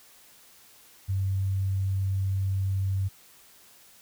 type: tone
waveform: sine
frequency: 96.4 Hz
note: G2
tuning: 28 cents flat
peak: -24 dBFS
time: 1.08-3.09 s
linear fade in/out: 20 ms
effects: white hiss -55 dBFS RMS until 4.01 s